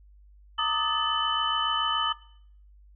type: tone cluster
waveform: sine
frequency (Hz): 918 / 1198 / 1265 / 1745 / 3022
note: A#5 / D6 / D#6 / A6 / F#7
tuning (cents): -27 / +34 / +28 / -15 / +36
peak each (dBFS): -33 / -33 / -28 / -36 / -27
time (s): 0.58-2.13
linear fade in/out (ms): 10
effects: noise-tail reverb RT60 0.6 s tail -18 dB re dry + added 50 Hz sine -51 dBFS peak until 2.95 s